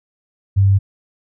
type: tone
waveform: sine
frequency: 98.1 Hz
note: G2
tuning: 2 cents sharp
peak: -9 dBFS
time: 0.56-0.79 s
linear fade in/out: 20 ms
effects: none